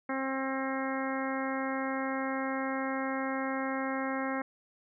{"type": "harmonic tone", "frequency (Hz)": 266.8, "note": "C4", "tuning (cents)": 34, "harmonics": [1, 2, 3, 4, 5, 6, 7, 8], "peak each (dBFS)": [-34, -37, -39, -40, -41, -42, -42, -43], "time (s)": [0.09, 4.42], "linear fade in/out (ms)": 5, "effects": []}